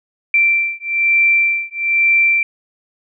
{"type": "beating tone pair", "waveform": "sine", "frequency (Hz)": [2349, 2350.1], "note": ["D7", "D7"], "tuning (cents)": [0, 1], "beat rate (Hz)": 1.1, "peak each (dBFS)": -15, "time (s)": [0.34, 2.43], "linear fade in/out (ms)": 2, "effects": []}